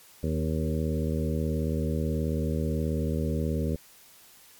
harmonic tone with a mistuned harmonic, 78.5 Hz, D#2, 16 cents sharp, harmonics 1 / 2 / 3 / 4 / 5 / 6 / 7, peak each -29 / -30 / -32 / -38 / -37 / -36 / -39 dBFS, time 0.23-3.76 s, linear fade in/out 5 ms, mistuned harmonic 5, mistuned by +15 cents, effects white hiss -54 dBFS RMS until 4.59 s + MP3 96 kbps

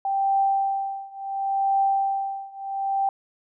sine tone with tremolo, 784 Hz, G5, in tune, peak -17 dBFS, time 0.05-3.09 s, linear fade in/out 2 ms, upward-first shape triangle, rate 0.71 Hz, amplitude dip 95%, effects none

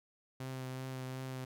sawtooth tone with vibrato, 130.2 Hz, C3, 8 cents flat, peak -36 dBFS, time 0.4-1.45 s, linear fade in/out 5 ms, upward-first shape triangle, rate 2.7 Hz, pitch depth 17 cents each way, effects none

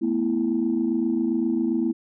sine chord, A suspended second, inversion none, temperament just, 220 / 247.5 / 330 Hz, A3 / B3 / E4, 0 / +4 / +2 cents, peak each -26 / -24 / -23 dBFS, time 0.01-1.93 s, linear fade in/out 20 ms, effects tanh soft clip ceiling -13 dBFS

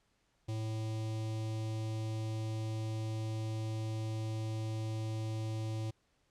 square tone with notch filter, 110 Hz, A2, in tune, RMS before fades -37 dBFS, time 0.48-5.91 s, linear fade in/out 10 ms, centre 1500 Hz, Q 0.81, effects pink hiss -75 dBFS RMS until 6.3 s + low-pass 8000 Hz 12 dB/octave

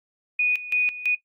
sine tone with tremolo, 2474 Hz, D#7, 10 cents flat, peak -18 dBFS, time 0.39-1.15 s, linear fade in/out 5 ms, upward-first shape square, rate 3 Hz, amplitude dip 80%, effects noise-tail reverb RT60 0.1 s tail -18 dB re dry + Opus 48 kbps

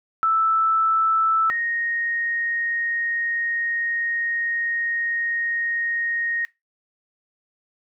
sine tone pair in turn, 1318.5 / 1864.6 Hz, E6 / A#6, 0 / 0 cents, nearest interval tritone, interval 600 cents, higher second, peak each -16 / -22 dBFS, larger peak first, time 0.23-1.5 / 1.5-6.45 s, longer second, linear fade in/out 0 ms, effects noise-tail reverb RT60 0.2 s tail -19 dB re dry

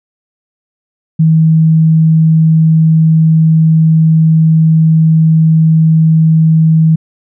sine tone, 160 Hz, D#3, 49 cents sharp, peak -4 dBFS, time 1.19-6.96 s, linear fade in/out 10 ms, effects none

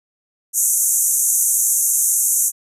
pink band-pass noise, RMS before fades -17 dBFS, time 0.53-2.52 s, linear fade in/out 50 ms, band 6200 to 13000 Hz, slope 96 dB/octave, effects none

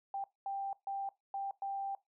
sine tone bursts at uneven times, 788 Hz, G5, 9 cents sharp, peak -35 dBFS, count 5, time 0.14-0.24 / 0.46-0.73 / 0.87-1.09 / 1.34-1.51 / 1.62-1.95 s, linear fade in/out 2 ms, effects noise-tail reverb RT60 0.2 s tail -20 dB re dry

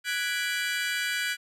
30% pulse chord, G# half-diminished seventh, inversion third, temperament equal, 1480 / 1661.2 / 1975.5 / 2349 Hz, F#6 / G#6 / B6 / D7, 0 / 0 / 0 / 0 cents, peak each -28 / -30 / -33 / -31 dBFS, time 0.04-1.37 s, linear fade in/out 50 ms, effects low-pass 12000 Hz 12 dB/octave

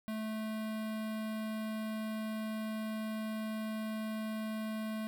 square tone with notch filter, 218 Hz, A3, 16 cents flat, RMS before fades -38 dBFS, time 0.08-5.07 s, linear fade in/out 0 ms, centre 6300 Hz, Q 1.4, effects 11-bit

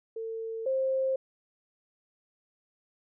sine tone pair in turn, 450 / 528.9 Hz, A4 / C5, +39 / +19 cents, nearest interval minor third, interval 280 cents, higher second, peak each -33 / -25 dBFS, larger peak second, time 0.16-0.66 / 0.66-1.16 s, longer neither, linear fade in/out 5 ms, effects none

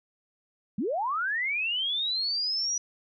sine linear sweep, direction up, 172.8 to 5870 Hz, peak -26 dBFS, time 0.78-2.78 s, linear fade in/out 5 ms, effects none

